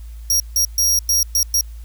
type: tone bursts at uneven times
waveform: sawtooth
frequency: 5640 Hz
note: F8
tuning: 16 cents sharp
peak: -11 dBFS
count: 6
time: 0.3-0.4 / 0.56-0.65 / 0.78-0.99 / 1.09-1.23 / 1.35-1.43 / 1.54-1.61 s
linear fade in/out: 2 ms
effects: added 56 Hz sine -31 dBFS peak until 1.84 s + white hiss -53 dBFS RMS until 1.84 s